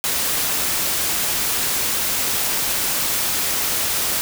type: noise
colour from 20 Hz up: white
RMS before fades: -21 dBFS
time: 0.04-4.21 s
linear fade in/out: 0 ms
effects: none